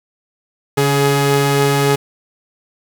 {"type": "tone pair together", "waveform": "sawtooth", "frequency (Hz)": [141.17, 420], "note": ["C#3", "G#4"], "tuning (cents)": [32, 19], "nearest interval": "octave + perfect fifth", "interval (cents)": 1887, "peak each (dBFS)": -11, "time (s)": [0.77, 1.96], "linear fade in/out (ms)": 10, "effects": ["7-bit"]}